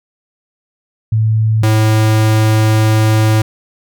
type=tone pair in turn; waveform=sine / square; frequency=110 / 109.11 Hz; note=A2 / A2; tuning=0 / -14 cents; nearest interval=unison; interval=14 cents; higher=first; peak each=-9 / -9 dBFS; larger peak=neither; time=1.12-1.63 / 1.63-3.42 s; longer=second; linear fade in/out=5 ms; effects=none